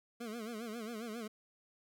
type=tone with vibrato; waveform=25% pulse; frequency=225.6 Hz; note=A3; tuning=44 cents sharp; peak=-37 dBFS; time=0.2-1.28 s; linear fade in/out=10 ms; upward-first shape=sine; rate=7.4 Hz; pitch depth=120 cents each way; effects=none